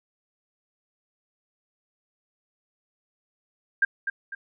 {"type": "tone with echo", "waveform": "sine", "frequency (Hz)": 1598, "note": "G6", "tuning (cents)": 33, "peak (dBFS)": -16, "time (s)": [3.82, 3.85], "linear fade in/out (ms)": 5, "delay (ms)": 250, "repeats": 2, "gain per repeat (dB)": -8, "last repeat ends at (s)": 4.35, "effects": []}